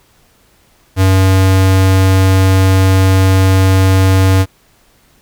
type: tone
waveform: square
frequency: 95 Hz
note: F#2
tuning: 46 cents sharp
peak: -7 dBFS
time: 0.96-4.46 s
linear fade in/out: 50 ms
effects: pink hiss -51 dBFS RMS until 5.21 s